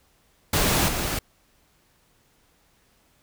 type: noise with level steps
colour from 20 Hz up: pink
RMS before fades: -21 / -27 dBFS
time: 0.53-1.19 s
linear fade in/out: 5 ms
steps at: 0.88 s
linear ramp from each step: 5 ms
effects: pink hiss -63 dBFS RMS until 3.22 s